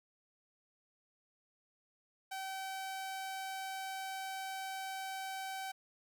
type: tone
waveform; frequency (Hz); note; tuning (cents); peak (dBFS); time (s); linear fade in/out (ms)
sawtooth; 768; G5; -36; -36; 2.31-5.72; 10
effects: none